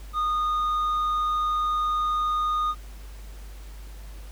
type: tone with tanh clipping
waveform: triangle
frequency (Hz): 1230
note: D#6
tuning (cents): -20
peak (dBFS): -23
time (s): 0.13-2.75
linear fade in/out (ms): 50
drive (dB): 8
effects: added 50 Hz sine -38 dBFS peak until 4.31 s + pink hiss -51 dBFS RMS until 4.31 s